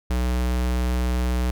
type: tone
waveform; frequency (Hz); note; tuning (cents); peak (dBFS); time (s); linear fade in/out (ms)
square; 61.74; B1; 0; -21; 0.1-1.51; 5
effects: none